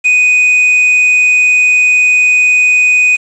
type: tone with quantisation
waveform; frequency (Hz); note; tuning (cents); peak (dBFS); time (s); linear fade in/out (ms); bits
triangle; 2489; D#7; 0; -4; 0.04-3.17; 20; 5
effects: resampled to 22050 Hz